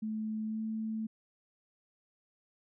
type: tone with pitch glide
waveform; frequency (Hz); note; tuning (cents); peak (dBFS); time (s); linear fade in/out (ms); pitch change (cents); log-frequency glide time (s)
sine; 217.3 to 220; A3 to A3; -21 to 0; -33; 0.02-1.07; 10; +21; 0.45-0.61
effects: none